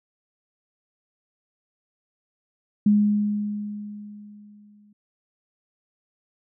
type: tone with exponential decay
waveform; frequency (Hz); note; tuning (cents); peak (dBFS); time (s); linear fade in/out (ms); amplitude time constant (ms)
sine; 207.7; G#3; 0; -13; 2.86-4.93; 5; 450
effects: none